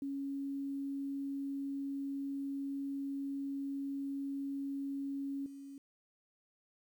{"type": "tone with level steps", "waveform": "sine", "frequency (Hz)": 276.9, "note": "C#4", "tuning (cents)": -2, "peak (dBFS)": [-36, -46], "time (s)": [0.02, 5.78], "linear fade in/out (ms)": 2, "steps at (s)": 5.46, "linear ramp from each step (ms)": 2, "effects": ["11-bit"]}